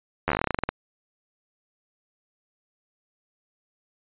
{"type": "slowing click train", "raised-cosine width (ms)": 0.5, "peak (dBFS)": -8, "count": 16, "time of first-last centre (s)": [0.28, 0.69], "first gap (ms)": 11, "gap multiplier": 1.12, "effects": ["resampled to 8000 Hz"]}